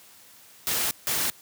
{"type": "noise bursts at uneven times", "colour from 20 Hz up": "white", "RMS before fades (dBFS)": -26, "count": 2, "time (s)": [[0.67, 0.91], [1.07, 1.3]], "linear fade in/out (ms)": 0, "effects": ["white hiss -52 dBFS RMS until 1.41 s", "high-pass 80 Hz 12 dB/octave"]}